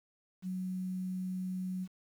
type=tone with quantisation; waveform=sine; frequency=185 Hz; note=F#3; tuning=in tune; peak=-34 dBFS; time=0.42-1.88 s; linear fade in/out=50 ms; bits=10; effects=none